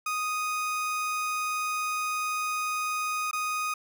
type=tone with dropouts; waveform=30% pulse; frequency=1244.5 Hz; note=D#6; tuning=in tune; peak=-25 dBFS; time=0.06-3.74 s; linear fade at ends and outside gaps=5 ms; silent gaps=3.312-3.33 s; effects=none